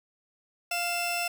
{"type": "tone pair together", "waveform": "sawtooth", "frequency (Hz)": [698.6, 2672], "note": ["F5", "E7"], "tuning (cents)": [0, 23], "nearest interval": "octave + major seventh", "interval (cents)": 2323, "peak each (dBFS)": -27, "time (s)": [0.71, 1.28], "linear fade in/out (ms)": 5, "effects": []}